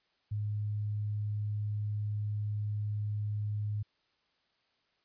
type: tone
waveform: sine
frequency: 104.7 Hz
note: G#2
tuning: 15 cents sharp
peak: -31 dBFS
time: 0.31-3.83 s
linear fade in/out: 10 ms
effects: white hiss -74 dBFS RMS until 5.04 s + resampled to 11025 Hz